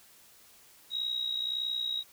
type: tone with amplitude modulation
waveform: sine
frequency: 3814 Hz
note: A#7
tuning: 39 cents sharp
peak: -27 dBFS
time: 0.9-2.04 s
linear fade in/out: 50 ms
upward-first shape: sine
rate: 61.6 Hz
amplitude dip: 65%
effects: white hiss -58 dBFS RMS until 2.12 s